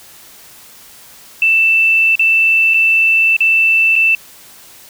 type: tone with dropouts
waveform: sine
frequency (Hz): 2659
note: E7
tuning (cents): +14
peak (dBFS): -8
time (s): 1.42-4.15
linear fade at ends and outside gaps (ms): 2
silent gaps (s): 2.155-2.194 / 2.738-2.742 / 3.366-3.405 / 3.956-3.961
effects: white hiss -40 dBFS RMS until 4.89 s